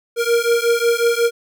square beating tone pair, 466.2 / 471.7 Hz, A#4 / A#4, 0 / +20 cents, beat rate 5.5 Hz, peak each -18 dBFS, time 0.16-1.31 s, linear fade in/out 50 ms, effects none

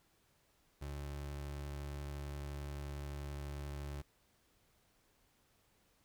30% pulse tone, 71.5 Hz, D2, 46 cents flat, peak -39 dBFS, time 0.81-4.02 s, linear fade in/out 10 ms, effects pink hiss -73 dBFS RMS until 6.04 s

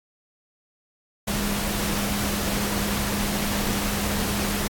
sine tone in noise, 202.9 Hz, G#3, 40 cents flat, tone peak -28 dBFS, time 1.27-4.68 s, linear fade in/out 10 ms, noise pink, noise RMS -27 dBFS, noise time 1.27-4.68 s, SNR -4 dB, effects AAC 64 kbps

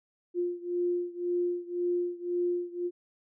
sine beating tone pair, 351.5 / 353.4 Hz, F4 / F4, +11 / +21 cents, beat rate 1.9 Hz, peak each -30 / -32 dBFS, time 0.34-2.91 s, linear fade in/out 50 ms, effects none

